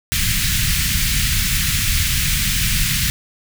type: band-stop noise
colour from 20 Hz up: pink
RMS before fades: -18 dBFS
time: 0.12-3.1 s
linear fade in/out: 0 ms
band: 170 to 1800 Hz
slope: 24 dB/octave
effects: none